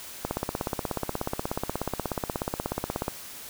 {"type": "click train", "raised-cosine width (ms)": 1, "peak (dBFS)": -13, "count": 48, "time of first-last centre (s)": [0.25, 3.081], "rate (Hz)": 16.6, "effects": ["white hiss -42 dBFS RMS until 3.49 s"]}